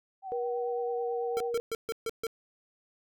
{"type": "tone with vibrato", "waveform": "sine", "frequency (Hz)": 760, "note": "F#5", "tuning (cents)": 46, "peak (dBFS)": -36, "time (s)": [0.22, 1.52], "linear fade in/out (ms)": 50, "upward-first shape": "triangle", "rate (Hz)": 9.1, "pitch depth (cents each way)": 50}
{"type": "tone with pitch glide", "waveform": "sine", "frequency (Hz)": [479.4, 472.5], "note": ["A#4", "A#4"], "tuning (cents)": [48, 23], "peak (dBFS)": -30, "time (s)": [0.32, 1.6], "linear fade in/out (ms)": 0, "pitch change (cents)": -25, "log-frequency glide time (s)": [0.63, 1.12]}
{"type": "tone bursts", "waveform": "square", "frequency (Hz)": 453, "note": "A#4", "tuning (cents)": -50, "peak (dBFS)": -31, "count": 6, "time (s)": [1.37, 2.268], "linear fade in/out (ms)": 0, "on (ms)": 33, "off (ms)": 140}
{"effects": []}